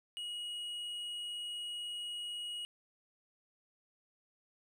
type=tone with hard clipping; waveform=sine; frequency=2899 Hz; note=F#7; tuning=36 cents flat; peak=-40 dBFS; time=0.17-2.65 s; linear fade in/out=0 ms; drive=5 dB; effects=none